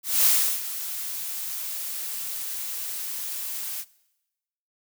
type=noise with ADSR envelope; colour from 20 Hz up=blue; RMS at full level=-18 dBFS; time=0.03-3.85 s; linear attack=220 ms; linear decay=350 ms; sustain=-14 dB; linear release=50 ms; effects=noise-tail reverb RT60 1.0 s tail -22 dB re dry